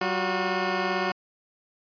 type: tone pair together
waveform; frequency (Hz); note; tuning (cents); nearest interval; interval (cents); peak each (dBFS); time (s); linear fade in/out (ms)
10% pulse; 189.7 / 361.6; F#3 / F#4; +43 / -40; major seventh; 1117; -20 / -18; 0.01-1.12; 5
effects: resampled to 11025 Hz